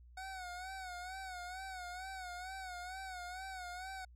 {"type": "tone with vibrato", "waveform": "25% pulse", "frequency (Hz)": 740, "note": "F#5", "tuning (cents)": 0, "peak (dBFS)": -40, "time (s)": [0.17, 4.05], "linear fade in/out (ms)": 5, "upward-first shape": "sine", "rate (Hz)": 2.2, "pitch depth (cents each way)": 74, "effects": ["added 60 Hz sine -56 dBFS peak until 4.15 s", "low-pass 10000 Hz 12 dB/octave"]}